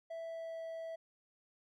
triangle tone with pitch glide, 659.3 to 654.7 Hz, E5 to E5, 0 to -12 cents, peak -39 dBFS, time 0.1-0.96 s, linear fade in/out 10 ms, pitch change -12 cents, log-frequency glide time 0.24-0.62 s, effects none

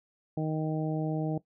harmonic tone, 156.2 Hz, D#3, 7 cents sharp, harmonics 1 / 2 / 3 / 4 / 5, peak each -30 / -33 / -38 / -39 / -41 dBFS, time 0.37-1.38 s, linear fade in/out 5 ms, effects noise-tail reverb RT60 0.1 s tail -17 dB re dry

